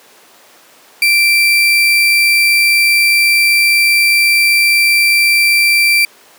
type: tone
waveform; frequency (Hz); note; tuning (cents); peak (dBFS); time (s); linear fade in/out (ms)
35% pulse; 2349; D7; 0; -6; 1.02-6.05; 2
effects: pink hiss -43 dBFS RMS until 6.38 s + high-pass 400 Hz 12 dB/octave